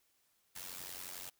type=noise with amplitude modulation; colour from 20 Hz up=white; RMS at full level=-43 dBFS; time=0.55-1.3 s; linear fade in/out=10 ms; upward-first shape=sine; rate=91.1 Hz; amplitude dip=80%; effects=white hiss -75 dBFS RMS until 1.39 s